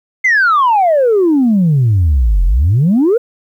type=exponential two-way sweep; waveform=sine; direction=down then up; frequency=2122 to 41.2 to 501 Hz; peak=-6 dBFS; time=0.24-3.18 s; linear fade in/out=10 ms; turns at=2.45 s; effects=tanh soft clip ceiling -5 dBFS + 8-bit